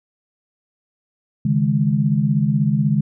sine chord, C# suspended second, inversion none, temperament equal with one note detuned, 139.31 / 155.56 / 207.7 Hz, C#3 / D#3 / G#3, +9 / 0 / 0 cents, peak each -19 dBFS, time 1.45-3.01 s, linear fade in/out 5 ms, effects none

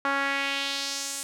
sawtooth tone with band-pass filter sweep, 277.2 Hz, C#4, in tune, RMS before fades -29 dBFS, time 0.05-1.23 s, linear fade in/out 0 ms, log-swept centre 1300 to 8800 Hz, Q 1.9, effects none

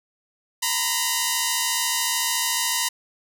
5% pulse tone pair together, 932.3 / 1006.1 Hz, A#5 / B5, 0 / +32 cents, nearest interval minor second, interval 132 cents, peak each -12 dBFS, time 0.62-2.89 s, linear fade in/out 10 ms, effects none

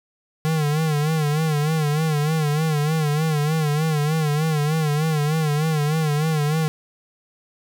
square tone with vibrato, 153.2 Hz, D#3, 27 cents flat, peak -19 dBFS, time 0.45-6.68 s, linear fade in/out 0 ms, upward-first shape sine, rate 3.3 Hz, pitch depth 85 cents each way, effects none

